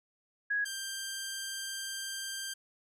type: tone pair in turn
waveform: sine / 10% pulse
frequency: 1661.2 / 1581.4 Hz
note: G#6 / G6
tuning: 0 / +15 cents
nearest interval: minor second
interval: 85 cents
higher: first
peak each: -28 dBFS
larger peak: neither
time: 0.5-0.65 / 0.65-2.54 s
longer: second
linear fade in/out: 10 ms
effects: none